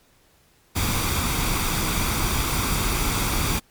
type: noise with comb filter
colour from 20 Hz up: pink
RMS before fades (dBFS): -23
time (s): 0.75-3.6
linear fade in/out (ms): 20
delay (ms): 0.85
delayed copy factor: +0.5
effects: pink hiss -59 dBFS RMS until 3.7 s + MP3 96 kbps